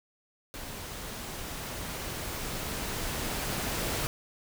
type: noise with level ramp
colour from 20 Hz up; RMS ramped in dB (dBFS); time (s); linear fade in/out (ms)
pink; -41 to -31; 0.54-4.07; 0
effects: none